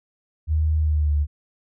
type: tone with pitch glide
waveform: sine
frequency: 77.78 to 73.58 Hz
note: D#2 to D2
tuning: 0 to +4 cents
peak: -17 dBFS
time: 0.47-1.27 s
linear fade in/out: 50 ms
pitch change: -96 cents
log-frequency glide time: 0.79-1.15 s
effects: none